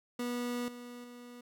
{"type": "tone with level steps", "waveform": "30% pulse", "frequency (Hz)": 243.2, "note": "B3", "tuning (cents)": -26, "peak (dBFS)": [-31, -42, -45], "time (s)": [0.19, 1.41], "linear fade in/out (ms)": 5, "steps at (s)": [0.68, 1.04], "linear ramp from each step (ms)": 2, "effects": []}